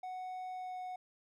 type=tone with pitch glide; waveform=triangle; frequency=740 to 735.3 Hz; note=F#5 to F#5; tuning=0 to -11 cents; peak=-38 dBFS; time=0.03-0.96 s; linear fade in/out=5 ms; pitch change=-11 cents; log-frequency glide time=0.51-0.79 s; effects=none